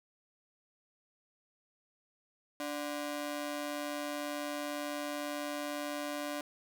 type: ring-modulated tone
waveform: sawtooth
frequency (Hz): 440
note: A4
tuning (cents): 0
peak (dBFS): -29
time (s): 2.6-6.41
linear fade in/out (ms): 2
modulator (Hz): 149
effects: none